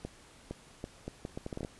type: accelerating click train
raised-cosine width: 2 ms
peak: -24 dBFS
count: 12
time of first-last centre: 0.05-1.649 s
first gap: 460 ms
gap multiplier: 0.72
effects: pink hiss -57 dBFS RMS until 1.79 s + resampled to 24000 Hz